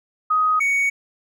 sine / triangle tone pair in turn, 1254 / 2234 Hz, D#6 / C#7, +13 / +13 cents, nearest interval minor seventh, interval 1000 cents, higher second, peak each -15 dBFS, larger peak neither, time 0.3-0.6 / 0.6-0.9 s, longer neither, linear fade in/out 10 ms, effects none

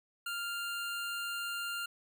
25% pulse tone, 1396.9 Hz, F6, in tune, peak -32 dBFS, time 0.26-1.86 s, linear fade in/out 5 ms, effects none

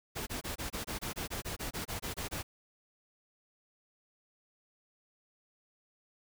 pink noise bursts, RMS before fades -38 dBFS, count 16, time 0.15-2.43 s, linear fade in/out 20 ms, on 120 ms, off 24 ms, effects none

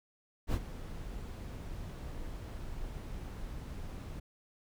brown noise with ADSR envelope, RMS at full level -29 dBFS, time 0.47-4.2 s, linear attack 63 ms, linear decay 55 ms, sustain -13 dB, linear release 9 ms, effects none

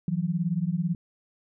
sine beating tone pair, 163.1 / 181.1 Hz, E3 / F#3, -18 / -37 cents, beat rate 18 Hz, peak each -27 dBFS, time 0.08-0.95 s, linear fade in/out 2 ms, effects none

